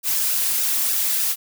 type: noise with flanger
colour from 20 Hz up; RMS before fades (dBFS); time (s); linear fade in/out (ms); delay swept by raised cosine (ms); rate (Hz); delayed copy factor
blue; -21; 0.03-1.36; 50; 0.91 to 4.21; 3.4; -0.75
effects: none